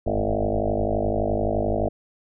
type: tone with frequency modulation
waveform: sine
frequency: 340 Hz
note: F4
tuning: 46 cents flat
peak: -20 dBFS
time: 0.06-1.89 s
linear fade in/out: 10 ms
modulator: 51.7 Hz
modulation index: 6.9
effects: none